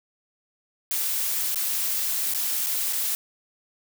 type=noise with dropouts; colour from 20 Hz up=blue; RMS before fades=-26 dBFS; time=0.91-3.15 s; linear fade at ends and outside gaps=0 ms; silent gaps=1.545-1.558 / 2.337-2.347 / 2.663-2.668 / 2.926-2.931 s; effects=none